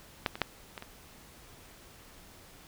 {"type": "clicks", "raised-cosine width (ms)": 0.3, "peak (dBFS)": [-11, -23, -10, -23, -26], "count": 5, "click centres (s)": [0.262, 0.355, 0.417, 0.778, 0.824], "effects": ["pink hiss -54 dBFS RMS until 2.67 s"]}